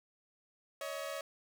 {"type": "tone pair together", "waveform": "sawtooth", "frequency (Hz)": [560, 635.8], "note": ["C#5", "D#5"], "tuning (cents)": [18, 37], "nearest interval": "major second", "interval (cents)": 219, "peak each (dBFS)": [-37, -38], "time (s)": [0.81, 1.21], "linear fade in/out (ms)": 2, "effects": []}